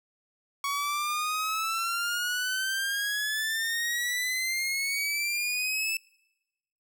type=exponential sweep; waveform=sawtooth; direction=up; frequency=1117 to 2640 Hz; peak=-24 dBFS; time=0.64-5.97 s; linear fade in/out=2 ms; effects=noise-tail reverb RT60 1.0 s tail -26 dB re dry